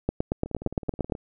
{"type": "two click trains", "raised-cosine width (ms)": 2, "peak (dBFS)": [-10, -23], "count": [10, 14], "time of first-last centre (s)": [[0.09, 1.122], [0.46, 1.151]], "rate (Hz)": [8.72, 18.8], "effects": []}